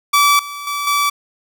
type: tone with level steps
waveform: sawtooth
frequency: 1154 Hz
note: D6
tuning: 31 cents flat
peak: -6 / -23 / -16 / -10 dBFS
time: 0.13-1.1 s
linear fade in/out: 10 ms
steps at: 0.39 / 0.67 / 0.87 s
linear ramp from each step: 2 ms
effects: none